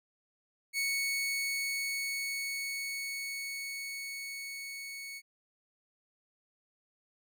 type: tone with level ramp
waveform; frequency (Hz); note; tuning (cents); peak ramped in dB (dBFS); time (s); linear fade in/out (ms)
sawtooth; 2217; C#7; 0; -26 to -38; 0.73-5.22; 50
effects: none